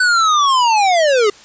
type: linear sweep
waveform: square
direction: down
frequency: 1514 to 396.5 Hz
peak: -11 dBFS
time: 0-1.3 s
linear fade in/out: 5 ms
effects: white hiss -42 dBFS RMS until 1.44 s + resampled to 16000 Hz